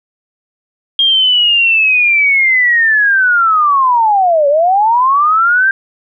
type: linear two-way sweep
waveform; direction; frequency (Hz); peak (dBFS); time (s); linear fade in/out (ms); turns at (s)
sine; down then up; 3237 to 554.4 to 1596; -7; 0.99-5.71; 2; 4.48
effects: none